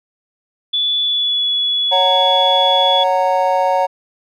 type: tone with pitch glide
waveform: sine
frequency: 3450 to 3397 Hz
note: A7 to G#7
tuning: -35 to +38 cents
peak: -14 dBFS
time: 0.73-3.04 s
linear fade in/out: 10 ms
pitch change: -27 cents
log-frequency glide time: 1.02-1.47 s
type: chord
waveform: triangle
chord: F# major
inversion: second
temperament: just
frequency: 555 / 740 / 925 Hz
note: C#5 / F#5 / A#5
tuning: +2 / 0 / -14 cents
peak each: -15 dBFS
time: 1.91-3.87 s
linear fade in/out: 20 ms
effects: none